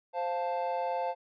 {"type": "chord", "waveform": "triangle", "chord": "F major", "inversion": "second", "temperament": "equal", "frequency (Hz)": [523.3, 698.5, 880], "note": ["C5", "F5", "A5"], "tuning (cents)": [0, 0, 0], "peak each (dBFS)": -32, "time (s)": [0.13, 1.15], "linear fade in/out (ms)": 50, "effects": ["resampled to 11025 Hz"]}